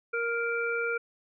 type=harmonic tone; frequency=467.2 Hz; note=A#4; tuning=4 cents sharp; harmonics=1 / 3 / 5; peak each=-31 / -30 / -35 dBFS; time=0.13-0.98 s; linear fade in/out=10 ms; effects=none